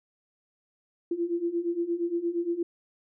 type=beating tone pair; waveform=sine; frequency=337.2 / 345.8 Hz; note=E4 / F4; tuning=+39 / -17 cents; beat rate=8.6 Hz; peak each=-31 / -28 dBFS; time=1.11-2.63 s; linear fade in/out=5 ms; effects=none